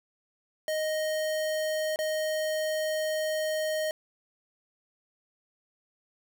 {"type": "tone with dropouts", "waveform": "square", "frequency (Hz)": 622.3, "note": "D#5", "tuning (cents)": 0, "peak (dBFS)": -28, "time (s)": [0.68, 3.91], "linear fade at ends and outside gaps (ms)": 1, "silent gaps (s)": [1.96, 1.989], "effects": []}